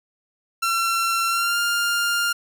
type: tone with pitch glide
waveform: sawtooth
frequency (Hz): 1356 to 1402.2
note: E6 to F6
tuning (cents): +49 to +7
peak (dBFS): -16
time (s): 0.62-2.33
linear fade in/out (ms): 10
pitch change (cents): +58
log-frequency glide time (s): 1.28-1.58
effects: none